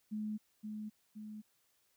sine tone with echo, 213.3 Hz, G#3, 46 cents sharp, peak -36 dBFS, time 0.11-0.38 s, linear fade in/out 20 ms, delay 520 ms, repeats 2, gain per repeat -4 dB, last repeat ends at 1.42 s, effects white hiss -75 dBFS RMS until 1.96 s

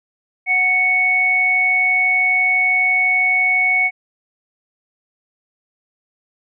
sine tone pair together, 739.8 / 2217 Hz, F#5 / C#7, 0 / 0 cents, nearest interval octave + perfect fifth, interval 1900 cents, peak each -24 / -13 dBFS, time 0.46-3.91 s, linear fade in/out 50 ms, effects none

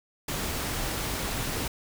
pink noise, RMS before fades -31 dBFS, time 0.28-1.68 s, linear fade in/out 5 ms, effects none

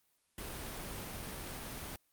pink noise, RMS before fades -43 dBFS, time 0.38-1.96 s, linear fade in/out 2 ms, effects white hiss -75 dBFS RMS until 2.12 s + Opus 32 kbps

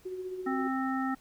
sine tone with tremolo, 370 Hz, F#4, in tune, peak -33 dBFS, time 0.05-0.68 s, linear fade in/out 10 ms, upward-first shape sine, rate 15 Hz, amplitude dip 45%
harmonic tone, 263.8 Hz, C4, 14 cents sharp, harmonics 1 / 3 / 5 / 7, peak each -30 / -36 / -36 / -40 dBFS, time 0.46-1.15 s, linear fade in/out 10 ms
effects pink hiss -61 dBFS RMS until 1.2 s

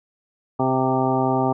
harmonic tone with a mistuned harmonic, 130.81 Hz, C3, in tune, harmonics 1 / 2 / 3 / 4 / 5 / 6 / 7 / 9, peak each -26 / -23 / -25 / -31 / -26 / -24 / -27 / -30 dBFS, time 0.59-1.53 s, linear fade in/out 10 ms, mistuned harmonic 4, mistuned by -15 cents, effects none

